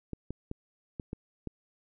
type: clicks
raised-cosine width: 3 ms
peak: -23 dBFS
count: 6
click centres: 0.133 / 0.306 / 0.514 / 0.998 / 1.131 / 1.473 s
effects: none